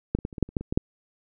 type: clicks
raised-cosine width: 3 ms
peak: -9 / -23 / -17 / -28 / -21 / -7 / -29 / -11 / -22 / -15 / -6 dBFS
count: 11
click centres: 0.15 / 0.188 / 0.251 / 0.328 / 0.382 / 0.427 / 0.49 / 0.568 / 0.61 / 0.725 / 0.775 s
effects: none

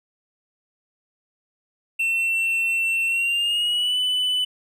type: tone with pitch glide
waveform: triangle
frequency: 2699 to 2995 Hz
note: E7 to F#7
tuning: +40 to +20 cents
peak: -18 dBFS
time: 1.99-4.45 s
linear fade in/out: 10 ms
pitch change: +180 cents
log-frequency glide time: 3.06-3.98 s
effects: none

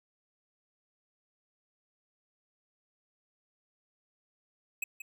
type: tone with echo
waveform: square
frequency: 2551 Hz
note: D#7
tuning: 43 cents sharp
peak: -31 dBFS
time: 4.82-4.84 s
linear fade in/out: 5 ms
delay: 180 ms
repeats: 1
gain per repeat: -10 dB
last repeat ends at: 5.02 s
effects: none

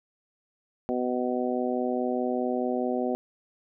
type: harmonic tone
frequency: 124.8 Hz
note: B2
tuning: 19 cents sharp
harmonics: 2 / 3 / 4 / 5 / 6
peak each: -29 / -31 / -32 / -33 / -34 dBFS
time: 0.89-3.15 s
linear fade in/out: 0 ms
effects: none

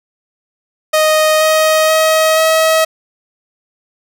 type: tone with pitch steps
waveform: sawtooth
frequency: 622.3 / 628.1 / 633.9 / 639.8 Hz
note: D#5 / D#5 / D#5 / D#5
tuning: 0 / +16 / +32 / +48 cents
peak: -5 dBFS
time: 0.93-2.85 s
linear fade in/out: 10 ms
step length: 480 ms
effects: none

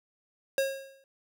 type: tone with exponential decay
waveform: square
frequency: 542 Hz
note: C#5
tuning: 39 cents flat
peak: -23 dBFS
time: 0.58-1.04 s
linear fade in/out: 1 ms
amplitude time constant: 100 ms
effects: none

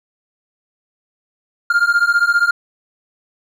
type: beating tone pair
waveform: triangle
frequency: 1396.9 / 1411.9 Hz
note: F6 / F6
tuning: 0 / +18 cents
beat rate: 15 Hz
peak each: -13 dBFS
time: 1.7-2.51 s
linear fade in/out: 5 ms
effects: none

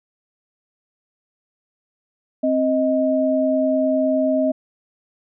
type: tone pair together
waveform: sine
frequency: 263.4 / 627 Hz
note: C4 / D#5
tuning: +12 / +13 cents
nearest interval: octave + minor third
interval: 1501 cents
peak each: -19 / -18 dBFS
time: 2.43-4.52 s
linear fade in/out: 10 ms
effects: none

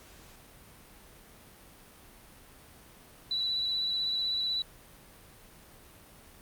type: tone with vibrato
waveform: sine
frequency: 3951 Hz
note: B7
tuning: in tune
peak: -28 dBFS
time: 3.31-4.62 s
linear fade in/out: 2 ms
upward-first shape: square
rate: 16 Hz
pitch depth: 13 cents each way
effects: pink hiss -54 dBFS RMS until 6.41 s + Opus 48 kbps

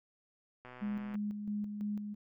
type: click train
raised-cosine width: 0.5 ms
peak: -35 dBFS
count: 64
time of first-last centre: 0.65-1.154 s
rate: 125 Hz
type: tone with tremolo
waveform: sine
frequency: 207.7 Hz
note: G#3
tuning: in tune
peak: -33 dBFS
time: 0.81-2.15 s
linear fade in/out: 20 ms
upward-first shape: square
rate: 3 Hz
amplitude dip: 45%
effects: none

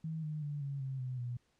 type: tone with pitch steps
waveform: sine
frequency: 159.8 / 152.76 / 146.03 / 139.6 / 133.45 / 127.57 / 121.95 Hz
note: D#3 / D#3 / D3 / C#3 / C3 / C3 / B2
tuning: +47 / -31 / -9 / +13 / +35 / -43 / -21 cents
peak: -36 dBFS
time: 0.04-1.37 s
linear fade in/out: 5 ms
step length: 190 ms
effects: pink hiss -75 dBFS RMS until 1.59 s + low-pass 8000 Hz 12 dB/octave

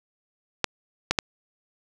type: clicks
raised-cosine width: 0.2 ms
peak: -3 dBFS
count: 3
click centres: 0.643 / 1.11 / 1.188 s
effects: 7-bit

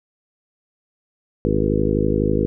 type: harmonic tone with a mistuned harmonic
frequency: 52 Hz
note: G#1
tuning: 3 cents sharp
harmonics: 1 / 2 / 3 / 4 / 5 / 6 / 7 / 8 / 9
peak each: -25 / -25 / -25 / -25 / -25 / -25 / -25 / -25 / -25 dBFS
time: 1.45-2.46 s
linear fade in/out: 0 ms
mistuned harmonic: 9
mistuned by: +47 cents
effects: none

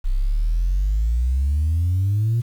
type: exponential sweep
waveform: sine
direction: up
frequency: 30.87 to 120.2 Hz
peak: -15 dBFS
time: 0.04-2.42 s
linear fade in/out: 20 ms
effects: tanh soft clip ceiling -14 dBFS + 8-bit

